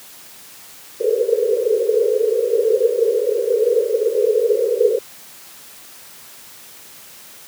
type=band-pass noise; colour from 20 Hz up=pink; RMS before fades=-17 dBFS; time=1-4.99 s; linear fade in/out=10 ms; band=420 to 500 Hz; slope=96 dB/octave; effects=white hiss -41 dBFS RMS until 7.47 s + high-pass 100 Hz 12 dB/octave